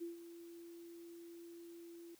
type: tone with ADSR envelope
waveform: sine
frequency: 340 Hz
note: F4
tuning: 46 cents flat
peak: -40 dBFS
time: 0-2.15 s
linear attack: 22 ms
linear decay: 140 ms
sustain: -11 dB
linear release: 4 ms
effects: white hiss -67 dBFS RMS until 2.19 s